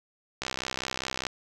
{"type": "click train", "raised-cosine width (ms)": 0.2, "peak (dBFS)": -13, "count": 56, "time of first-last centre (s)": [0.42, 1.267], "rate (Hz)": 64.9, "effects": ["8-bit"]}